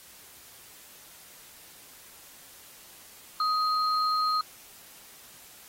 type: tone pair together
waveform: sine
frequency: 1255 / 4204 Hz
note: D#6 / C8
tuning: +15 / +7 cents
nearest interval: octave + major sixth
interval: 2092 cents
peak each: -24 / -32 dBFS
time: 3.4-4.41 s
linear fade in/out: 2 ms
effects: white hiss -51 dBFS RMS until 5.68 s + AAC 48 kbps